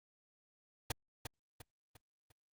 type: noise with echo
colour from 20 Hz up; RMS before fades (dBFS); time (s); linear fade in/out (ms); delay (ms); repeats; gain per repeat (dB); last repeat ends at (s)
pink; -35; 0.9-0.92; 5; 350; 4; -7; 2.32
effects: Opus 48 kbps